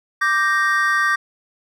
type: chord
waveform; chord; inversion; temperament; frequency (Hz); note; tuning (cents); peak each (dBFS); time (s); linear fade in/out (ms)
triangle; G minor; second; equal; 1174.7 / 1568 / 1864.7; D6 / G6 / Bb6; 0 / 0 / 0; -18; 0.21-1.16; 10
effects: none